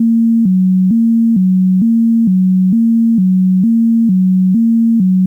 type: tone with vibrato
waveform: sine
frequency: 206.2 Hz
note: G#3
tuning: 12 cents flat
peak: -7 dBFS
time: 0-5.26 s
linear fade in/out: 5 ms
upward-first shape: square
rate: 1.1 Hz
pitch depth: 180 cents each way
effects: 8-bit